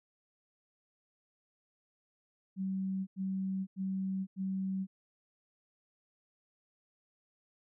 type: tone bursts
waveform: sine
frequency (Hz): 190.9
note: G3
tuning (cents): -46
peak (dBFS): -32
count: 4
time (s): 2.56-4.87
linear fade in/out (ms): 50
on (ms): 510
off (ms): 90
effects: none